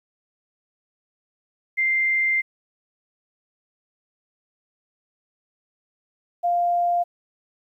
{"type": "tone pair in turn", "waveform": "sine", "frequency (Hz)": [2093, 698.5], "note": ["C7", "F5"], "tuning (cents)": [0, 0], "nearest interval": "octave + perfect fifth", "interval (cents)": 1900, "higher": "first", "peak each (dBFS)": -18, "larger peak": "neither", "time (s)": [[1.77, 2.42], [6.43, 7.04]], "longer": "first", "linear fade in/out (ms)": 20, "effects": ["10-bit"]}